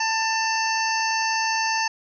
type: harmonic tone with a mistuned harmonic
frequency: 891 Hz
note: A5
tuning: 22 cents sharp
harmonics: 1 / 2 / 3 / 5 / 6 / 7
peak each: -24 / -27 / -29 / -31 / -32 / -32 dBFS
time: 0-1.88 s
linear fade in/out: 5 ms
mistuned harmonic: 5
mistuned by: +39 cents
effects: none